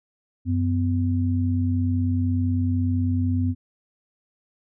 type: tone pair together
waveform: sine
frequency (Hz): 94.01 / 252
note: F#2 / B3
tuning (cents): +28 / +35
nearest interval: octave + perfect fourth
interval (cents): 1707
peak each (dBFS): -21 / -24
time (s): 0.45-3.55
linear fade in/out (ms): 50
effects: none